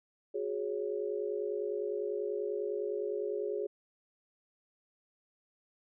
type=chord; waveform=sine; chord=F# suspended second; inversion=none; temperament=equal with one note detuned; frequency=365.3 / 415.3 / 554.4 Hz; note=F#4 / G#4 / C#5; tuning=-22 / 0 / 0 cents; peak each=-38 / -34 / -40 dBFS; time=0.34-3.67 s; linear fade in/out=10 ms; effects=none